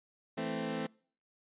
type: chord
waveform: 20% pulse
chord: A minor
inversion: second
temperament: equal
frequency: 164.81 / 220 / 261.6 Hz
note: E3 / A3 / C4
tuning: 0 / 0 / 0 cents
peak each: -36 / -33 / -33 dBFS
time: 0.37-0.87 s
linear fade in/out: 10 ms
effects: noise-tail reverb RT60 0.5 s tail -26 dB re dry + resampled to 8000 Hz